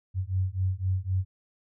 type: beating tone pair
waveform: sine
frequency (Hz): 91.9 / 95.8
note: F#2 / G2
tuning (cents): -11 / -39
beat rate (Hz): 3.9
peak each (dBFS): -28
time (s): 0.14-1.25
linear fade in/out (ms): 50
effects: none